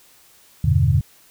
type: chord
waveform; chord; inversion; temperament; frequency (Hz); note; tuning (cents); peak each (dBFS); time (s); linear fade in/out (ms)
sine; E minor seventh; none; equal; 82.41 / 98 / 123.47 / 146.83; E2 / G2 / B2 / D3; 0 / 0 / 0 / 0; -19; 0.64-1.01; 5
effects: white hiss -52 dBFS RMS until 1.3 s